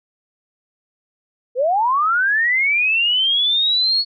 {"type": "linear sweep", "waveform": "sine", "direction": "up", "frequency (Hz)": [466.2, 4401], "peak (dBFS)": -14, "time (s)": [1.55, 4.05], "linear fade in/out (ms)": 50, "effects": []}